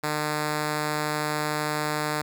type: tone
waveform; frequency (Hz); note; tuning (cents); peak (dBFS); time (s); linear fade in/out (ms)
5% pulse; 151.1; D3; +50; -14; 0.03-2.22; 10
effects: none